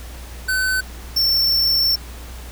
square tone pair in turn, 1519 / 5413 Hz, F#6 / E8, +45 / +45 cents, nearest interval octave + minor seventh, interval 2200 cents, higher second, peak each -18 / -15 dBFS, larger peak second, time 0.48-0.81 / 1.16-1.96 s, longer second, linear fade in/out 10 ms, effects added 60 Hz sine -33 dBFS peak until 2.51 s + pink hiss -40 dBFS RMS until 2.51 s

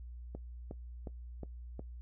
click train, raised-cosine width 2 ms, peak -29 dBFS, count 5, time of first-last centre 0.35-1.794 s, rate 2.77 Hz, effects noise-tail reverb RT60 0.1 s tail -18 dB re dry + added 60 Hz sine -44 dBFS peak until 2.01 s

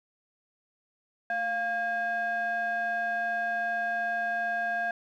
triangle ring-modulated tone, 461.3 Hz, A#4, 18 cents flat, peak -22 dBFS, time 1.3-4.91 s, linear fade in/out 2 ms, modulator 1160 Hz, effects none

